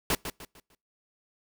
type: noise with echo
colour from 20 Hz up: pink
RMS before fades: -26 dBFS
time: 0.1-0.15 s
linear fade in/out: 2 ms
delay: 150 ms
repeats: 4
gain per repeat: -9 dB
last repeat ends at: 0.75 s
effects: noise-tail reverb RT60 0.3 s tail -25 dB re dry